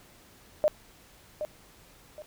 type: tone with echo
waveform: sine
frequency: 607 Hz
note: D#5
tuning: 43 cents flat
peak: -19 dBFS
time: 0.64-0.68 s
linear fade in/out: 0 ms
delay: 770 ms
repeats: 2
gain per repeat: -10 dB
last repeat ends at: 2.22 s
effects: pink hiss -56 dBFS RMS until 2.26 s